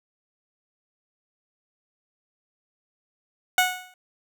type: tone with exponential decay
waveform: 15% pulse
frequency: 734 Hz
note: F#5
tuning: 14 cents flat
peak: -8 dBFS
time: 3.58-3.94 s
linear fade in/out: 2 ms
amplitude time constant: 78 ms
effects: none